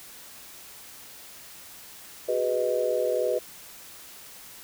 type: chord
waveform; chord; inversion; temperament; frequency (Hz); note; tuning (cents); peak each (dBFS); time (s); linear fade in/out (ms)
sine; G# minor seventh; third; just; 373.8 / 415.3 / 498.4 / 623; F#4 / G#4 / B4 / D#5; +18 / 0 / +16 / +2; -31 / -31 / -26 / -28; 2.28-3.39; 10
effects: white hiss -46 dBFS RMS until 4.63 s